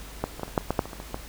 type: clicks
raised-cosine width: 1 ms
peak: -11 / -22 / -15 / -26 / -7 / -28 / -10 / -7 / -22 / -23 / -23 / -16 dBFS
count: 12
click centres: 0.24 / 0.396 / 0.433 / 0.48 / 0.578 / 0.609 / 0.706 / 0.792 / 0.856 / 0.932 / 1.001 / 1.144 s
effects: added 50 Hz sine -43 dBFS peak until 1.28 s + pink hiss -44 dBFS RMS until 1.28 s